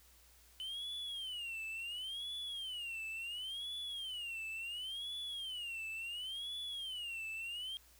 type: tone with vibrato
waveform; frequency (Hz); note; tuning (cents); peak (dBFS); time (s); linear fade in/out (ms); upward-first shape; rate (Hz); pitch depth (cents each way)
triangle; 3010; F#7; +29; -39; 0.6-7.77; 0; sine; 0.71; 230
effects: added 60 Hz sine -66 dBFS peak until 7.99 s + white hiss -65 dBFS RMS until 7.99 s